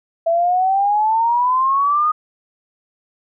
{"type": "exponential sweep", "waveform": "sine", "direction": "up", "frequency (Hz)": [659.3, 1244.5], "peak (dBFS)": -13, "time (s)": [0.26, 2.12], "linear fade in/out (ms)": 10, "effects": []}